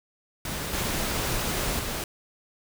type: noise with level steps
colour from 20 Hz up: pink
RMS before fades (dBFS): -32 / -28 / -31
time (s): 0.45-2.04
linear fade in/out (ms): 2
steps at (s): 0.73 / 1.79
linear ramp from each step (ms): 2
effects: none